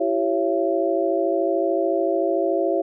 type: tone cluster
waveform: sine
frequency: 334.8 / 388.4 / 552 / 673 Hz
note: E4 / G4 / C#5 / E5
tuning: +27 / -16 / -7 / +36 cents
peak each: -24 dBFS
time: 0-2.82 s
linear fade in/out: 10 ms
effects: none